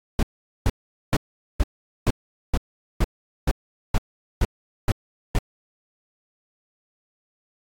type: noise bursts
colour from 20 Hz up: brown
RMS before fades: -18 dBFS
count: 12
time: 0.19-5.388 s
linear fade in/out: 2 ms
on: 39 ms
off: 430 ms
effects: AAC 64 kbps